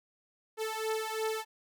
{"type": "beating tone pair", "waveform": "sawtooth", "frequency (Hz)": [437.9, 440.8], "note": ["A4", "A4"], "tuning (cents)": [-8, 3], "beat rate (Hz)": 2.9, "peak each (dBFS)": -31, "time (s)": [0.57, 1.45], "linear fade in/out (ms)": 50, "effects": []}